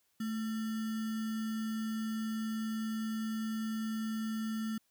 sine tone with sample-and-hold, 220.1 Hz, A3, 1 cent sharp, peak -33 dBFS, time 0.2-4.78 s, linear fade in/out 5 ms, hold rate 1575 Hz, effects white hiss -75 dBFS RMS until 4.9 s

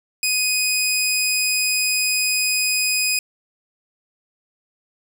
15% pulse tone, 2500 Hz, D#7, 8 cents sharp, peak -11 dBFS, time 0.23-3.19 s, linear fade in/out 2 ms, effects 8-bit

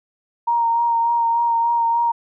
sine tone with vibrato, 932.3 Hz, A#5, in tune, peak -15 dBFS, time 0.47-2.12 s, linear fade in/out 10 ms, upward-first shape sine, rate 3.4 Hz, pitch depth 19 cents each way, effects none

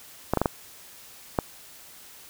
clicks, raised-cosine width 1 ms, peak -7 dBFS, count 5, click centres 0.336 / 0.373 / 0.416 / 0.458 / 1.388 s, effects white hiss -48 dBFS RMS until 2.29 s

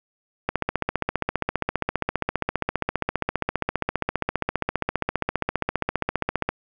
click train, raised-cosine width 0.5 ms, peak -7 dBFS, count 91, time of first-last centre 0.49-6.49 s, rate 15 Hz, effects none

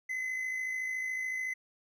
triangle tone with amplitude modulation, 2035 Hz, C7, 49 cents flat, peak -29 dBFS, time 0.09-1.54 s, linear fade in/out 10 ms, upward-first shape sine, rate 53.8 Hz, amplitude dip 40%, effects none

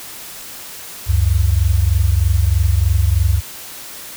sine tone pair together, 69.3 / 92.5 Hz, C#2 / F#2, 0 / 0 cents, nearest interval perfect fourth, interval 500 cents, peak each -14 dBFS, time 1.06-3.42 s, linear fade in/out 50 ms, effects white hiss -33 dBFS RMS until 4.16 s

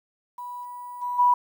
sine tone with level steps, 980 Hz, B5, 14 cents flat, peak -33 / -35 / -26 / -15 dBFS, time 0.38-1.34 s, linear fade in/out 5 ms, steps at 0.63 / 1.01 / 1.18 s, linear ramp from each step 20 ms, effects 9-bit

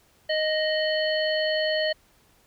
harmonic tone with a mistuned harmonic, 622.3 Hz, D#5, in tune, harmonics 1 / 3 / 5 / 7, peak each -24 / -29 / -31 / -32 dBFS, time 0.29-1.93 s, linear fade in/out 10 ms, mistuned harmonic 5, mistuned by -41 cents, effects pink hiss -61 dBFS RMS until 2.46 s

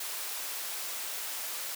white high-pass noise, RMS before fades -37 dBFS, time 0-1.75 s, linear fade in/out 5 ms, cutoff 490 Hz, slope 12 dB/octave, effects none

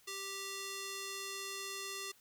square tone with band-pass filter, 392 Hz, G4, in tune, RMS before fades -43 dBFS, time 0.07-2.12 s, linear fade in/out 10 ms, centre 6000 Hz, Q 0.66, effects white hiss -66 dBFS RMS until 2.2 s

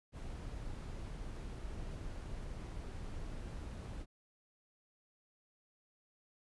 brown noise, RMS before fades -44 dBFS, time 0.12-4.06 s, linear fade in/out 50 ms, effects resampled to 24000 Hz

